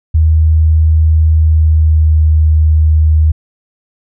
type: tone with pitch glide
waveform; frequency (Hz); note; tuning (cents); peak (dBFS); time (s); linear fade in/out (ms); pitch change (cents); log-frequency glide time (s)
sine; 79 to 77.91; D#2 to D#2; +27 to +3; -5; 0.14-3.32; 10; -24; 1.36-2.23
effects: none